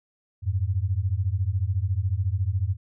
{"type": "beating tone pair", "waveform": "sine", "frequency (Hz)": [88.3, 102.3], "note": ["F2", "G#2"], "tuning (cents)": [20, -26], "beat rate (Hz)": 14, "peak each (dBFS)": -25, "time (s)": [0.42, 2.77], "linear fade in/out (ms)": 50, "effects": []}